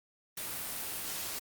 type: noise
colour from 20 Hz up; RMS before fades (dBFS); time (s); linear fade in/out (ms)
white; -38; 0.37-1.39; 5
effects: Opus 32 kbps